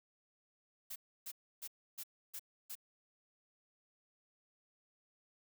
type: noise bursts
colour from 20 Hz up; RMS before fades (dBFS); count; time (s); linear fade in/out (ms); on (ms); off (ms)
blue; -45; 6; 0.9-2.754; 10; 59; 300
effects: none